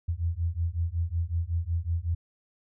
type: beating tone pair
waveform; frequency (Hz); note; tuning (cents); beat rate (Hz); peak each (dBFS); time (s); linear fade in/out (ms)
sine; 81.9 / 87.3; E2 / F2; -11 / 0; 5.4; -29; 0.08-2.15; 10
effects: none